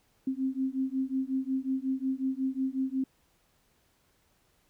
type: beating tone pair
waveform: sine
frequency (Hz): 261.6 / 267.1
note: C4 / C4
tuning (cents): 0 / +36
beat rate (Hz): 5.5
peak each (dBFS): -31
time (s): 0.27-3.04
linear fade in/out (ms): 5
effects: pink hiss -69 dBFS RMS until 4.69 s